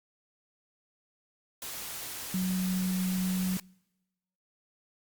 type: tone in noise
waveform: sine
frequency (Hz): 185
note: F#3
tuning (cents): 0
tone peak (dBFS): -27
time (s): 2.34-3.57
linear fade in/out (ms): 2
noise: white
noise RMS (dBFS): -39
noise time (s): 1.62-3.6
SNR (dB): +9
effects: noise-tail reverb RT60 1.0 s tail -26 dB re dry + Opus 48 kbps